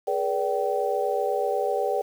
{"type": "tone cluster", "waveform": "sine", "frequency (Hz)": [417.6, 485.7, 578, 772], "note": ["G#4", "B4", "D5", "G5"], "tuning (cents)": [10, -29, -28, -27], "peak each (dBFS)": -28, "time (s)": [0.07, 2.02], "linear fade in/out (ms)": 10, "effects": ["8-bit"]}